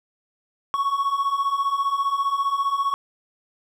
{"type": "beating tone pair", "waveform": "triangle", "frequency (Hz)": [1100, 1115], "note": ["C#6", "C#6"], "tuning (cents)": [-14, 10], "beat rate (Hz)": 15, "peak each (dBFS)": [-24, -20], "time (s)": [0.74, 2.94], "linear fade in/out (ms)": 0, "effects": []}